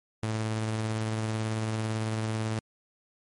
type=tone with tremolo; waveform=sawtooth; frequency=110.1 Hz; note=A2; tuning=2 cents sharp; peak=-23 dBFS; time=0.23-2.59 s; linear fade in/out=0 ms; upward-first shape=triangle; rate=18 Hz; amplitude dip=25%; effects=MP3 48 kbps